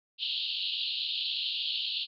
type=band-pass noise; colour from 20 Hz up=pink; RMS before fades=-33 dBFS; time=0.18-2.07 s; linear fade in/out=50 ms; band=2800 to 4400 Hz; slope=96 dB/octave; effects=none